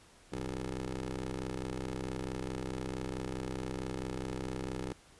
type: ring-modulated tone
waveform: 15% pulse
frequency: 64.6 Hz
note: C2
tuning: 21 cents flat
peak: -27 dBFS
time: 0.32-4.93 s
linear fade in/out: 5 ms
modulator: 239 Hz
effects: pink hiss -60 dBFS RMS until 5.19 s + resampled to 24000 Hz